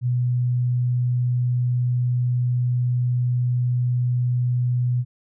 sine tone, 123.47 Hz, B2, in tune, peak -18 dBFS, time 0.01-5.05 s, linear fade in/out 50 ms, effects none

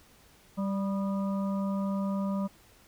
harmonic tone with a mistuned harmonic, 196 Hz, G3, in tune, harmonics 1 / 3 / 5 / 6, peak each -28 / -38 / -42 / -44 dBFS, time 0.57-2.48 s, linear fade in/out 20 ms, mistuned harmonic 6, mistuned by +66 cents, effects pink hiss -59 dBFS RMS until 2.87 s

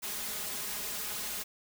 white noise with comb filter, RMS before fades -37 dBFS, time 0.02-1.44 s, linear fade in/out 20 ms, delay 4.8 ms, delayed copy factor +0.95, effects none

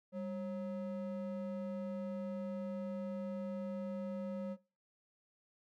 triangle ring-modulated tone, 370 Hz, F#4, in tune, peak -33 dBFS, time 0.12-4.57 s, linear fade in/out 50 ms, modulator 172 Hz, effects noise-tail reverb RT60 0.3 s tail -19 dB re dry

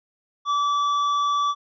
triangle tone with tanh clipping, 1155 Hz, D6, 29 cents flat, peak -21 dBFS, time 0.45-1.55 s, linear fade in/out 50 ms, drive 13 dB, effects resampled to 16000 Hz

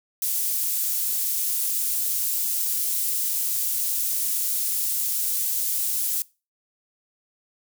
pink high-pass noise, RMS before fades -25 dBFS, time 0.22-6.22 s, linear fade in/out 2 ms, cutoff 11000 Hz, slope 12 dB/octave, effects noise-tail reverb RT60 0.3 s tail -22 dB re dry

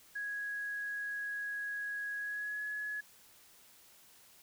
sine tone with pitch glide, 1661.2 to 1692.2 Hz, G#6 to G#6, 0 to +32 cents, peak -36 dBFS, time 0.15-3.01 s, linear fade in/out 10 ms, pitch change +32 cents, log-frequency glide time 2.18-2.63 s, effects white hiss -61 dBFS RMS until 4.42 s

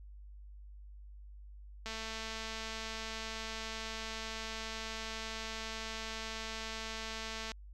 click train, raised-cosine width 0.2 ms, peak -24 dBFS, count 1257, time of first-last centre 1.86-7.518 s, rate 222 Hz, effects added 50 Hz sine -48 dBFS peak until 7.73 s + MP3 96 kbps

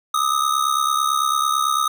square ring-modulated tone, 1244.5 Hz, D#6, in tune, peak -15 dBFS, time 0.14-1.88 s, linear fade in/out 2 ms, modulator 34.5 Hz, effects 9-bit

